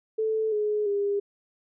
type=tone with pitch steps; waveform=sine; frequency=438.8 / 421.2 / 404.2 Hz; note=A4 / G#4 / G#4; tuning=-5 / +24 / -47 cents; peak=-23 dBFS; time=0.18-1.2 s; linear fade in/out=10 ms; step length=340 ms; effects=none